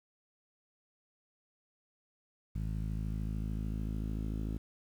sawtooth tone with low-pass filter sweep, 53.4 Hz, G#1, 49 cents sharp, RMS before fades -36 dBFS, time 2.55-4.58 s, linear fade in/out 5 ms, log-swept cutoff 170 to 280 Hz, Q 1.9, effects 10-bit

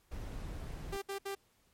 brown noise, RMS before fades -42 dBFS, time 0.11-0.97 s, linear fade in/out 10 ms
sawtooth tone bursts, 394.7 Hz, G4, 12 cents sharp, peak -33 dBFS, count 3, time 0.92-1.352 s, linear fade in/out 10 ms, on 100 ms, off 66 ms
effects pink hiss -71 dBFS RMS until 1.73 s + MP3 64 kbps

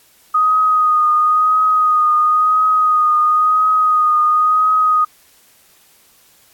sine tone with vibrato, 1244.5 Hz, D#6, in tune, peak -10 dBFS, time 0.34-5.05 s, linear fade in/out 10 ms, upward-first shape triangle, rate 0.97 Hz, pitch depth 29 cents each way, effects white hiss -51 dBFS RMS until 6.53 s + AAC 64 kbps

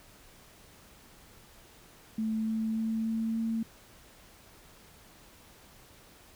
sine tone with pitch steps, 220 / 221.4 / 222.8 / 224.2 / 225.7 Hz, A3 / A3 / A3 / A3 / A3, 0 / +11 / +22 / +33 / +44 cents, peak -28 dBFS, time 2.18-3.63 s, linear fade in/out 5 ms, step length 290 ms, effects pink hiss -56 dBFS RMS until 6.35 s

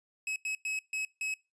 45% pulse tone bursts at uneven times, 2566 Hz, E7, 47 cents flat, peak -32 dBFS, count 5, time 0.27-0.36 / 0.45-0.55 / 0.65-0.79 / 0.93-1.05 / 1.21-1.34 s, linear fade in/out 2 ms, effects noise-tail reverb RT60 0.3 s tail -26 dB re dry + resampled to 22050 Hz

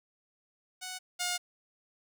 5% pulse tone pair in turn, 740 / 715.2 Hz, F#5 / F5, 0 / +41 cents, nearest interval minor second, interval 59 cents, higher first, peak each -27 / -19 dBFS, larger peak second, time 0.81-0.99 / 1.19-1.38 s, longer second, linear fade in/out 20 ms, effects none

